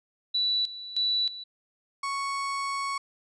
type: tone with tremolo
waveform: sine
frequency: 3951 Hz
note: B7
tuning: in tune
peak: -23 dBFS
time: 0.34-1.44 s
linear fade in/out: 10 ms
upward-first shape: square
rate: 1.6 Hz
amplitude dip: 80%
type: tone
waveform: 35% pulse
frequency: 1108.7 Hz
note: C#6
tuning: in tune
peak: -27 dBFS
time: 2.03-2.98 s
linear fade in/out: 5 ms
effects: resampled to 22050 Hz